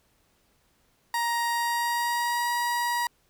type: tone with pitch glide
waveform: 30% pulse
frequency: 940 to 957.5 Hz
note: A#5 to A#5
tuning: +14 to +46 cents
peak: -22 dBFS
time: 1.14-3.07 s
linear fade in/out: 2 ms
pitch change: +32 cents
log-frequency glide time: 1.51-2.51 s
effects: pink hiss -67 dBFS RMS until 3.29 s